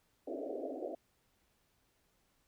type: band-pass noise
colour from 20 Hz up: white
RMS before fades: -41 dBFS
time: 0.27-0.95 s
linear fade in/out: 5 ms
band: 260 to 690 Hz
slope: 96 dB/octave
effects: pink hiss -75 dBFS RMS until 2.47 s